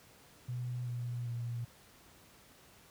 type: tone with pitch steps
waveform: sine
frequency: 123.47 / 121.14 / 118.85 Hz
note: B2 / B2 / A#2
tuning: 0 / -33 / +34 cents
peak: -35 dBFS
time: 0.48-1.65 s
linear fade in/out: 10 ms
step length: 390 ms
effects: pink hiss -60 dBFS RMS until 2.9 s + high-pass 60 Hz 12 dB/octave